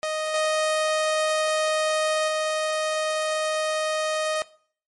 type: tone with level steps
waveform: sawtooth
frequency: 622.3 Hz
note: D#5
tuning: in tune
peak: -21 / -17 / -19 dBFS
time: 0.03-4.42 s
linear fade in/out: 0 ms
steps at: 0.34 / 2.28 s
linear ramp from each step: 2 ms
effects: noise-tail reverb RT60 0.5 s tail -20 dB re dry + MP3 48 kbps